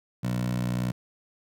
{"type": "tone with high-pass filter", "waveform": "15% pulse", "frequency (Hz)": 61.1, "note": "B1", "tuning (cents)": -18, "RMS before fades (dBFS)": -28, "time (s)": [0.23, 0.92], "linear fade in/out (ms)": 10, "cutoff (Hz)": 140, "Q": 2.9, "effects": []}